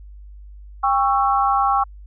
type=chord; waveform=sine; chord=C# diminished; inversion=second; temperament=just; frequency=798.3 / 1108.7 / 1330.5 Hz; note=G5 / C#6 / E6; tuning=+31 / 0 / +16 cents; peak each=-18 / -19 / -22 dBFS; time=0.83-1.84 s; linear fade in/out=10 ms; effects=added 50 Hz sine -37 dBFS peak until 2.06 s